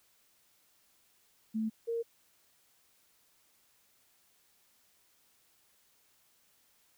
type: tone pair in turn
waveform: sine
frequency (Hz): 220 / 463.1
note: A3 / A#4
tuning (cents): 0 / -11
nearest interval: octave + minor second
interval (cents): 1289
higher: second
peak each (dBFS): -30 / -31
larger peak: first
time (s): 1.54-1.7 / 1.87-2.03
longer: neither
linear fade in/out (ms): 20
effects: white hiss -69 dBFS RMS until 6.97 s